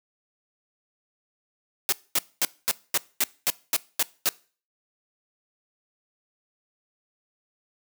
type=noise bursts; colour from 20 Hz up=white; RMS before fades=-22 dBFS; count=10; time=1.89-4.29 s; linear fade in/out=0 ms; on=33 ms; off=230 ms; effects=noise-tail reverb RT60 0.4 s tail -22 dB re dry + high-pass 200 Hz 12 dB/octave